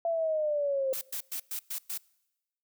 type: linear sweep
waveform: sine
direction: down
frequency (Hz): 677 to 523.3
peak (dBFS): -26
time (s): 0.05-0.93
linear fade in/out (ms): 2
type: noise bursts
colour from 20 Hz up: blue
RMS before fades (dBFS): -35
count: 6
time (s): 0.93-1.978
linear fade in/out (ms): 5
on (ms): 83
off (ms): 110
effects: noise-tail reverb RT60 1.0 s tail -25 dB re dry